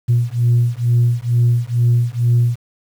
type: beating tone pair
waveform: sine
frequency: 118.6 / 120.8 Hz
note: A#2 / B2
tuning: +30 / -38 cents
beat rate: 2.2 Hz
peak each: -14 dBFS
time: 0.08-2.56 s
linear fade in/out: 20 ms
effects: tanh soft clip ceiling -7 dBFS + 7-bit